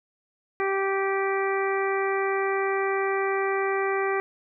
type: harmonic tone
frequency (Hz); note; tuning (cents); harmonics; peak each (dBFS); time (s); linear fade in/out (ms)
389.9; G4; -9; 1 / 2 / 3 / 4 / 5 / 6; -25 / -31 / -31 / -35 / -32 / -36; 0.6-4.2; 0
effects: none